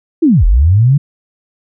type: linear two-way sweep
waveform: sine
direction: down then up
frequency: 350 to 36.71 to 148.1 Hz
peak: -5 dBFS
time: 0.22-0.98 s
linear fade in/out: 10 ms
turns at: 0.45 s
effects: none